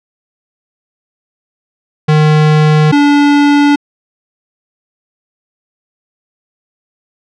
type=tone pair in turn; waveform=square; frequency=153.2 / 288.6 Hz; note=D#3 / D4; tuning=-27 / -30 cents; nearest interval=major seventh; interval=1097 cents; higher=second; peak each=-6 dBFS; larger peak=neither; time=2.08-2.92 / 2.92-3.76 s; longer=neither; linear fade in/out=10 ms; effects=low-pass 4000 Hz 12 dB/octave